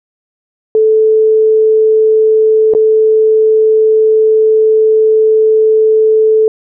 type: tone with dropouts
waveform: sine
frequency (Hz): 437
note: A4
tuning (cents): -12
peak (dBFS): -5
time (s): 0.75-6.48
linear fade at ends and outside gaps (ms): 1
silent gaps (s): 2.737-2.749
effects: none